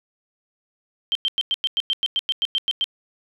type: tone bursts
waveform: sine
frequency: 3138 Hz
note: G7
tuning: 1 cent sharp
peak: -18 dBFS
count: 14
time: 1.12-2.842 s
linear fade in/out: 0 ms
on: 32 ms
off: 98 ms
effects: none